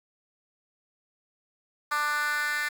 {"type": "tone with high-pass filter sweep", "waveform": "10% pulse", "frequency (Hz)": 295.9, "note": "D4", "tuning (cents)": 13, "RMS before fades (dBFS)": -28, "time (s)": [1.91, 2.69], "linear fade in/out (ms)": 10, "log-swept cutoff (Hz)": [1200, 1800], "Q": 3.4, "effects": ["8-bit"]}